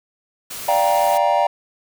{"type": "noise", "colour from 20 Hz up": "white", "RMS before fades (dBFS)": -31, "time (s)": [0.5, 1.18], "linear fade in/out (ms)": 10}
{"type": "chord", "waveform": "triangle", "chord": "G minor seventh", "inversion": "second", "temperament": "equal with one note detuned", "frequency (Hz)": [587.3, 698.5, 784, 941.5], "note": ["D5", "F5", "G5", "Bb5"], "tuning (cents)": [0, 0, 0, 17], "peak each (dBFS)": -18, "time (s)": [0.68, 1.47], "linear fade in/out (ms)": 5}
{"effects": []}